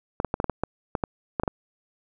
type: clicks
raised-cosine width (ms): 1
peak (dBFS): -10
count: 12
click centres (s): 0.201 / 0.247 / 0.341 / 0.401 / 0.443 / 0.497 / 0.636 / 0.952 / 1.038 / 1.398 / 1.435 / 1.478
effects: none